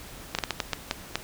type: slowing click train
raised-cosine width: 0.2 ms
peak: -8 dBFS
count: 8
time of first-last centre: 0.35-1.156 s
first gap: 37 ms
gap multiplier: 1.37
effects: pink hiss -44 dBFS RMS until 1.23 s